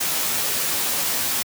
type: noise with comb filter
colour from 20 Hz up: white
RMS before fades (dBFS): -23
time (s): 0-1.43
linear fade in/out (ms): 10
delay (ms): 15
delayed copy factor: -0.55
effects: high-pass 100 Hz 12 dB/octave